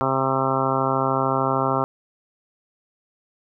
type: harmonic tone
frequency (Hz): 133.4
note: C3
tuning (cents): +34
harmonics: 1 / 2 / 3 / 4 / 5 / 6 / 7 / 8 / 9 / 10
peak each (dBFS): -28 / -28 / -28 / -28 / -28 / -28 / -28 / -28 / -28 / -28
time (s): 0.01-1.84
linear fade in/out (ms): 0
effects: none